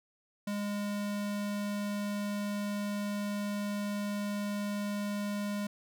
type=tone; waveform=square; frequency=204.9 Hz; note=G#3; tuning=23 cents flat; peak=-33 dBFS; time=0.47-5.67 s; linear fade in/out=5 ms; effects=none